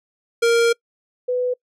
square / sine tone pair in turn, 466.2 / 497.8 Hz, A#4 / B4, 0 / +14 cents, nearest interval minor second, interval 114 cents, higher second, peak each -14 / -18 dBFS, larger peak first, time 0.42-0.73 / 1.28-1.54 s, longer first, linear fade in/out 10 ms, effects noise-tail reverb RT60 0.1 s tail -26 dB re dry + low-pass 9000 Hz 12 dB/octave

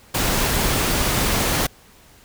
pink noise, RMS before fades -20 dBFS, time 0.14-1.67 s, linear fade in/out 10 ms, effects pink hiss -50 dBFS RMS until 2.24 s

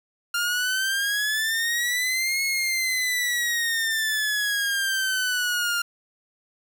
sawtooth exponential two-way sweep, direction up then down, 1396.9 to 2181 to 1396.9 Hz, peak -19 dBFS, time 0.34-5.82 s, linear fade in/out 5 ms, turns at 2.43 s, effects 8-bit

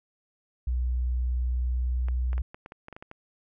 sine tone with pitch glide, 61.74 to 62.21 Hz, B1 to B1, 0 to +13 cents, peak -24 dBFS, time 0.67-2.42 s, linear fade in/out 5 ms, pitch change +13 cents, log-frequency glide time 1.51-2.23 s
clicks, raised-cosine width 0.5 ms, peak -27 dBFS, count 11, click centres 2.085 / 2.331 / 2.38 / 2.545 / 2.661 / 2.721 / 2.884 / 2.927 / 2.965 / 3.025 / 3.114 s
effects none

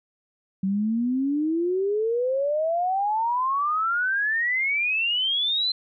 sine exponential sweep, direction up, 188.2 to 4129 Hz, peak -21 dBFS, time 0.63-5.72 s, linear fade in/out 5 ms, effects none

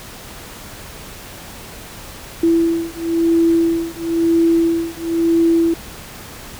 sine beating tone pair, 332.2 / 333.19 Hz, E4 / E4, +13 / +19 cents, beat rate 0.99 Hz, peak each -16 dBFS, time 2.43-5.74 s, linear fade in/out 5 ms, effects pink hiss -35 dBFS RMS until 6.59 s

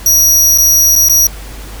sawtooth tone with dropouts, 5770 Hz, F#8, 44 cents flat, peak -3 dBFS, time 0.06-1.27 s, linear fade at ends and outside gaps 2 ms, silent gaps 0.577-0.583 / 0.955-0.96 / 1.086-1.096 s, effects added 50 Hz sine -26 dBFS peak until 1.8 s + pink hiss -32 dBFS RMS until 1.8 s

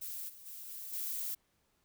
violet noise with level steps, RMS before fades -42 / -54 / -47 / -45 / -38 dBFS, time 0.01-1.35 s, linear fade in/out 10 ms, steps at 0.28 / 0.45 / 0.68 / 0.92 s, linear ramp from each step 20 ms, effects pink hiss -75 dBFS RMS until 1.84 s

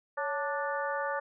harmonic tone with a mistuned harmonic, 293.7 Hz, D4, in tune, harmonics 2 / 3 / 4 / 5 / 6, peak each -34 / -36 / -37 / -38 / -39 dBFS, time 0.17-1.2 s, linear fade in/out 10 ms, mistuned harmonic 2, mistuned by -84 cents, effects none

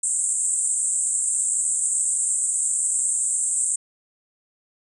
pink band-pass noise, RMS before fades -23 dBFS, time 0.03-3.76 s, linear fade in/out 5 ms, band 7500 to 8900 Hz, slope 96 dB/octave, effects none

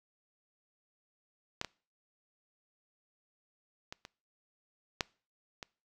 clicks, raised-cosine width 0.2 ms, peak -16 / -20 / -24 / -28 / -12 / -24 dBFS, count 6, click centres 1.614 / 1.647 / 3.925 / 4.051 / 5.008 / 5.628 s, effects noise-tail reverb RT60 0.4 s tail -24 dB re dry

